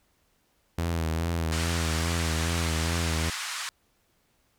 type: tone with vibrato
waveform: sawtooth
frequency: 82.41 Hz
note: E2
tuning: in tune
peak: -22 dBFS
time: 0.78-3.3 s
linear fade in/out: 5 ms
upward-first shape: sine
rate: 2.4 Hz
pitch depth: 55 cents each way
type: band-pass noise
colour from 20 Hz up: pink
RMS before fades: -34 dBFS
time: 1.52-3.69 s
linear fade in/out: 0 ms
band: 1100 to 9400 Hz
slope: 24 dB/octave
effects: pink hiss -69 dBFS RMS until 4.58 s

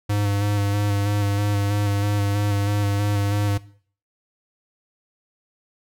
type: tone with vibrato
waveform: square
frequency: 101.9 Hz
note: G#2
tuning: 32 cents flat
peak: -20 dBFS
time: 0.09-3.58 s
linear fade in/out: 10 ms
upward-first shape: square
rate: 3.1 Hz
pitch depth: 19 cents each way
effects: noise-tail reverb RT60 0.5 s tail -19 dB re dry

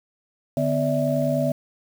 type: tone cluster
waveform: sine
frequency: 147.7 / 251.5 / 580 / 650 Hz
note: D3 / B3 / D5 / E5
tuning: +10 / +32 / -22 / -24 cents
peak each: -25 dBFS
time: 0.57-1.52 s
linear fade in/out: 2 ms
effects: 7-bit

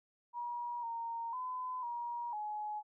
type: tone with pitch steps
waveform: sine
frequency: 958 / 925 / 1012 / 951 / 844 Hz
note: A#5 / A#5 / B5 / A#5 / G#5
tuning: +47 / -14 / +42 / +34 / +28 cents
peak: -37 dBFS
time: 0.33-2.83 s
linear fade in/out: 50 ms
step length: 500 ms
effects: none

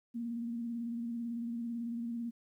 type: tone with vibrato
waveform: sine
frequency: 234.2 Hz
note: A#3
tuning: 8 cents sharp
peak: -35 dBFS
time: 0.14-2.31 s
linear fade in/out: 20 ms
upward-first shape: square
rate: 18 Hz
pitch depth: 29 cents each way
effects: 12-bit

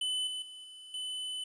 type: tone with level steps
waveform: square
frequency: 3013 Hz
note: F#7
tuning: 31 cents sharp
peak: -31 / -36 / -46 / -48 / -36 dBFS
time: 0.01-1.44 s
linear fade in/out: 5 ms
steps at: 0.27 / 0.42 / 0.64 / 0.94 s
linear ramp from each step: 2 ms
effects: resampled to 22050 Hz + 11-bit

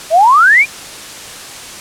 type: exponential sweep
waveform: sine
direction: up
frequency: 611 to 2489 Hz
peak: -4 dBFS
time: 0.1-0.66 s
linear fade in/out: 50 ms
effects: white hiss -29 dBFS RMS until 1.8 s + low-pass 9000 Hz 12 dB/octave

